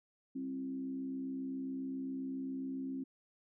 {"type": "tone with frequency modulation", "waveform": "sine", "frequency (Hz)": 265.7, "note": "C4", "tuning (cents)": 27, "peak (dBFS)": -37, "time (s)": [0.35, 3.04], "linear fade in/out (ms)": 10, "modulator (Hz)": 67.4, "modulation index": 0.52, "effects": []}